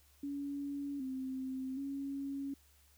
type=tone with pitch steps; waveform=sine; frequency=282.8 / 261.8 / 276.7 Hz; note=C#4 / C4 / C#4; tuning=+35 / +1 / -3 cents; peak=-37 dBFS; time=0.23-2.54 s; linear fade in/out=5 ms; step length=770 ms; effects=added 71 Hz sine -66 dBFS peak until 2.97 s + white hiss -68 dBFS RMS until 2.97 s